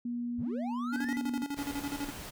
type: tone with pitch glide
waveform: sine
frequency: 239.9 to 242.7 Hz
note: A#3 to B3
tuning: +50 to -30 cents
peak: -32 dBFS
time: 0.05-1.44 s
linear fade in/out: 5 ms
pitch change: +20 cents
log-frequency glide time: 0.22-1.26 s
type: linear sweep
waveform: triangle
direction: up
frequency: 51.91 to 2028 Hz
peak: -36 dBFS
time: 0.38-1.17 s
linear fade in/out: 10 ms
type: tone with tremolo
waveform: square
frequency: 283.8 Hz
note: C#4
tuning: 41 cents sharp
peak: -33 dBFS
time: 0.92-2.11 s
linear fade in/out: 20 ms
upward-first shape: square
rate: 12 Hz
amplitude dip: 75%
type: noise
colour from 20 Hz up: pink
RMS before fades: -43 dBFS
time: 1.56-2.31 s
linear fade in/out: 20 ms
effects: none